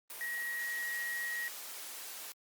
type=tone in noise; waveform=sine; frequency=1900 Hz; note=A#6; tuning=33 cents sharp; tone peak=-35 dBFS; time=0.21-1.48 s; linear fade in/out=0 ms; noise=white; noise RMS=-45 dBFS; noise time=0.1-2.32 s; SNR=+7 dB; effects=high-pass 400 Hz 12 dB/octave + Opus 32 kbps